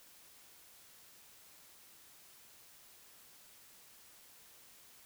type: silence
effects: white hiss -60 dBFS RMS until 5.05 s